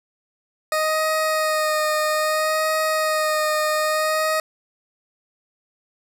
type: tone with vibrato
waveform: 20% pulse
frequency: 621 Hz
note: D#5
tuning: 3 cents flat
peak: -14 dBFS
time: 0.72-4.4 s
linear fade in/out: 2 ms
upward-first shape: sine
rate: 0.61 Hz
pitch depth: 20 cents each way
effects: none